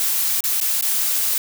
blue noise with dropouts, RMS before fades -20 dBFS, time 0-1.38 s, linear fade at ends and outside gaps 1 ms, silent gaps 0.406-0.439 / 0.602-0.612 / 0.811-0.824 s, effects none

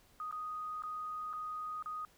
sine tone with dropouts, 1244.5 Hz, D#6, in tune, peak -38 dBFS, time 0.2-2.05 s, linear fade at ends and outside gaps 1 ms, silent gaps 0.312-0.325 / 0.822-0.836 / 1.33-1.335 / 1.825-1.859 s, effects pink hiss -66 dBFS RMS until 2.17 s

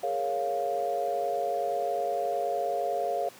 sine chord, Bb minor seventh, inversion third, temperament equal, 415.3 / 466.2 / 554.4 / 698.5 Hz, Ab4 / Bb4 / Db5 / F5, 0 / 0 / 0 / 0 cents, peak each -35 / -35 / -32 / -29 dBFS, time 0.03-3.29 s, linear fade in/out 5 ms, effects pink hiss -50 dBFS RMS until 3.39 s + high-pass 200 Hz 12 dB/octave

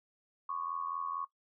sine tone with amplitude modulation, 1108.7 Hz, C#6, in tune, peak -31 dBFS, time 0.49-1.25 s, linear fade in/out 5 ms, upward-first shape sine, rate 84.3 Hz, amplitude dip 80%, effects noise-tail reverb RT60 0.1 s tail -17 dB re dry

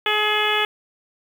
harmonic tone, 423.1 Hz, G#4, 32 cents sharp, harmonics 1 / 2 / 3 / 4 / 5 / 6 / 7 / 8, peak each -26 / -26 / -26 / -26 / -26 / -26 / -26 / -26 dBFS, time 0.06-0.65 s, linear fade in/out 2 ms, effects 7-bit

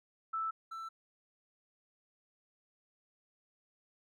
sine / triangle tone pair in turn, 1318.5 / 1330.7 Hz, E6 / E6, 0 / +16 cents, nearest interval unison, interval 16 cents, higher second, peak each -33 / -39 dBFS, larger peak first, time 0.33-0.51 / 0.71-0.89 s, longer neither, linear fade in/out 10 ms, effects none

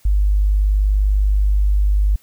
sine tone, 50.3 Hz, G1, 45 cents sharp, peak -12 dBFS, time 0.05-2.16 s, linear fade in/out 5 ms, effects white hiss -54 dBFS RMS until 2.22 s

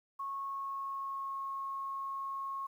sine tone with pitch glide, 1098 to 1089.8 Hz, C#6 to C#6, -17 to -30 cents, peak -36 dBFS, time 0.19-2.67 s, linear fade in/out 10 ms, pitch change -13 cents, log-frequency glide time 0.36-1.37 s, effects 11-bit

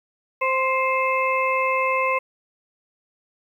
harmonic tone with a mistuned harmonic, 523.3 Hz, C5, in tune, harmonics 1 / 2 / 4 / 5, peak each -24 / -22 / -26 / -27 dBFS, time 0.41-2.19 s, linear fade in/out 10 ms, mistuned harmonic 4, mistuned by +18 cents, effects 9-bit

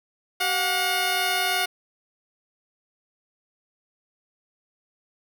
10% pulse tone pair together, 381.8 / 720.7 Hz, G4 / F#5, -46 / -46 cents, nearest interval major seventh, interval 1100 cents, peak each -22 / -14 dBFS, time 0.4-1.66 s, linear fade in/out 10 ms, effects none

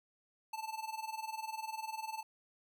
square tone with tremolo, 880 Hz, A5, in tune, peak -37 dBFS, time 0.53-2.23 s, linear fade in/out 5 ms, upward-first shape sine, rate 20 Hz, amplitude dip 80%, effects none

